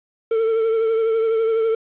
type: tone with vibrato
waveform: triangle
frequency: 448.5 Hz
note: A4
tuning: 33 cents sharp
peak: -14 dBFS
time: 0.31-1.75 s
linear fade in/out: 5 ms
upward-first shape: triangle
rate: 12 Hz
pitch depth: 39 cents each way
effects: resampled to 8000 Hz + 8-bit